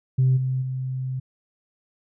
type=tone with level steps; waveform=sine; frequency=130 Hz; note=C3; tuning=11 cents flat; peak=-14 / -21 / -25 dBFS; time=0.18-1.2 s; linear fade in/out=10 ms; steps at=0.36 / 0.61 s; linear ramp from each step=20 ms; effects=tanh soft clip ceiling -12 dBFS